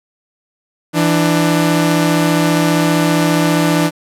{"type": "tone pair together", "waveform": "sawtooth", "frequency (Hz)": [166.07, 297.1], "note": ["E3", "D4"], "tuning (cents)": [13, 20], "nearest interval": "minor seventh", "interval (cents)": 1007, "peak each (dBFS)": -10, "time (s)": [0.93, 3.91], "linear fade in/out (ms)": 50, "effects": ["resampled to 32000 Hz", "7-bit"]}